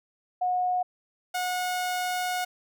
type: tone pair in turn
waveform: sine / sawtooth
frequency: 727 / 727 Hz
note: F#5 / F#5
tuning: -31 / -31 cents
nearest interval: unison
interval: 0 cents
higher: neither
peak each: -23 dBFS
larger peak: neither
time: 0.41-0.83 / 1.34-2.45 s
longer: second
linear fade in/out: 10 ms
effects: none